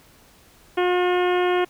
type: harmonic tone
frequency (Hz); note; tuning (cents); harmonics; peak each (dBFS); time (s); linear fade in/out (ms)
359.1; F4; +48; 1 / 2 / 3 / 4 / 5 / 6 / 7 / 8 / 9; -19 / -25 / -29 / -31 / -33 / -35 / -36 / -37 / -38; 0.77-1.65; 10
effects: pink hiss -53 dBFS RMS until 1.69 s